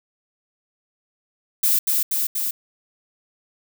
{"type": "noise with echo", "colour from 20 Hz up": "violet", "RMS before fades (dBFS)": -18, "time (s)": [1.63, 1.79], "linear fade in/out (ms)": 5, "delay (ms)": 240, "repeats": 3, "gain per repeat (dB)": -2, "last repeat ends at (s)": 2.51, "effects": []}